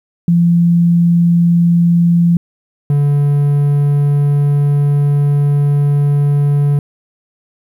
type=tone pair in turn; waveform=sine / triangle; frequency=171.2 / 143.96 Hz; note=F3 / D3; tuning=-34 / -34 cents; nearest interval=minor third; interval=300 cents; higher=first; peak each=-7 dBFS; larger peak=neither; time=0.28-2.37 / 2.9-6.79 s; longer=second; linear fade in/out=2 ms; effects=8-bit